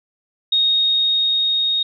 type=tone with level ramp; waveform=sine; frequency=3729 Hz; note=A#7; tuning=in tune; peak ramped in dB=-13 to -16 dBFS; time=0.52-1.83 s; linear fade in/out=5 ms; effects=none